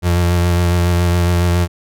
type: tone with vibrato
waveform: 35% pulse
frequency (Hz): 87.31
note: F2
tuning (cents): 0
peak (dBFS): -10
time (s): 0.02-1.68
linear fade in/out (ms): 50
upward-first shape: sine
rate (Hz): 7.2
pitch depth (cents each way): 25
effects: none